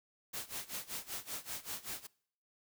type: noise with tremolo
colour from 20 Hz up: white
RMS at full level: -40 dBFS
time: 0.33-2.07 s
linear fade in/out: 10 ms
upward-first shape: sine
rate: 5.2 Hz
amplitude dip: 90%
effects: noise-tail reverb RT60 0.6 s tail -23 dB re dry